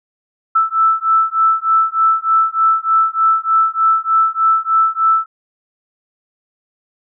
sine beating tone pair, 1318.5 / 1321.8 Hz, E6 / E6, 0 / +4 cents, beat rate 3.3 Hz, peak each -14 dBFS, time 0.55-5.26 s, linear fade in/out 10 ms, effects none

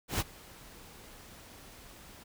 pink noise with ADSR envelope, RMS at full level -30 dBFS, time 0.08-2.24 s, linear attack 120 ms, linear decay 29 ms, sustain -22 dB, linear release 15 ms, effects none

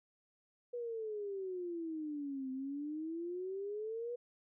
sine exponential two-way sweep, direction down then up, 489.4 to 258.8 to 489.4 Hz, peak -38 dBFS, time 0.73-4.16 s, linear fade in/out 10 ms, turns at 2.51 s, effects none

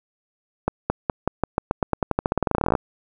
accelerating click train, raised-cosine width 1 ms, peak -5 dBFS, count 28, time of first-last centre 0.68-2.752 s, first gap 220 ms, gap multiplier 0.9, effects none

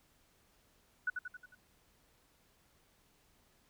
sine tone with echo, 1480 Hz, F#6, in tune, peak -30 dBFS, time 1.07-1.1 s, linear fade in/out 5 ms, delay 90 ms, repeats 5, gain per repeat -5 dB, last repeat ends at 1.55 s, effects pink hiss -70 dBFS RMS until 3.69 s

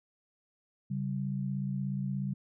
sine tone pair together, 137.1 / 193.89 Hz, C#3 / G3, -19 / -19 cents, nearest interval tritone, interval 600 cents, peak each -33 / -34 dBFS, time 0.9-2.34 s, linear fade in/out 10 ms, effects none

